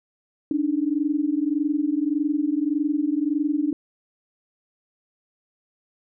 sine tone pair together, 285.5 / 307.2 Hz, D4 / D#4, -49 / -22 cents, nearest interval minor second, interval 127 cents, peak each -23 / -23 dBFS, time 0.51-3.73 s, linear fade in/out 2 ms, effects none

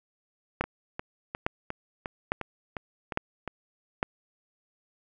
two click trains, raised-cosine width 0.5 ms, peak -18 / -10 dBFS, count 9 / 5, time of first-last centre 0.64-3.477 / 0.61-4.029 s, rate 2.82 / 1.17 Hz, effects none

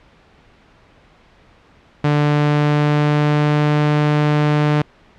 sawtooth tone with pitch glide, 147.5 to 149.21 Hz, D3 to D3, +8 to +28 cents, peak -9 dBFS, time 2.04-4.82 s, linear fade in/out 5 ms, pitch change +20 cents, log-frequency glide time 2.16-3.82 s, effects pink hiss -50 dBFS RMS until 5.18 s + low-pass 3000 Hz 12 dB/octave

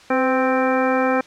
harmonic tone with a mistuned harmonic, 261.6 Hz, C4, in tune, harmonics 1 / 2 / 3 / 4 / 5 / 6 / 7 / 9, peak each -21 / -20 / -24 / -28 / -26 / -28 / -31 / -30 dBFS, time 0.1-1.21 s, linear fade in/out 5 ms, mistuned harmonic 2, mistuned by -36 cents, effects white hiss -46 dBFS RMS until 1.26 s + low-pass 5000 Hz 12 dB/octave

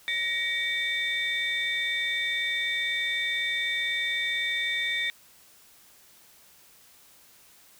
sine tone cluster, 1884 / 2275 / 3592 Hz, A#6 / C#7 / A7, +18 / +44 / +35 cents, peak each -29 dBFS, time 0.08-5.1 s, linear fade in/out 0 ms, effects tanh soft clip ceiling -20 dBFS + white hiss -56 dBFS RMS until 7.79 s

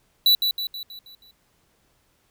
square tone with echo, 3951 Hz, B7, in tune, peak -14 dBFS, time 0.26-0.35 s, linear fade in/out 2 ms, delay 160 ms, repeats 6, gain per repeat -6 dB, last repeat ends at 1.31 s, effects pink hiss -65 dBFS RMS until 2.3 s

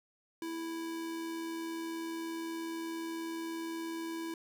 square tone with amplitude modulation, 329.6 Hz, E4, in tune, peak -36 dBFS, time 0.42-4.34 s, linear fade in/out 2 ms, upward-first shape sine, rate 80 Hz, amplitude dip 35%, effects 13-bit

